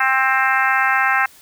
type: harmonic tone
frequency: 264 Hz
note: C4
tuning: 16 cents sharp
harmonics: 3 / 4 / 5 / 6 / 7 / 8 / 9 / 10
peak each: -21 / -23 / -21 / -19 / -22 / -24 / -31 / -27 dBFS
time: 0-1.26 s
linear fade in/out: 5 ms
effects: white hiss -47 dBFS RMS until 1.41 s